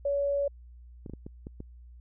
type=tone; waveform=sine; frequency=565 Hz; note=C#5; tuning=33 cents sharp; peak=-25 dBFS; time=0.05-0.48 s; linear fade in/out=5 ms
type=clicks; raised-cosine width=3 ms; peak=-27 dBFS; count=6; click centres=1.062 / 1.097 / 1.136 / 1.265 / 1.469 / 1.604 s
effects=added 60 Hz sine -47 dBFS peak until 2 s